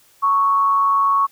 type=tone with amplitude modulation; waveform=sine; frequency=1108.7 Hz; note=C#6; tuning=in tune; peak=-11 dBFS; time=0.22-1.27 s; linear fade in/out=20 ms; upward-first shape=sine; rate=197 Hz; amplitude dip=45%; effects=white hiss -54 dBFS RMS until 1.31 s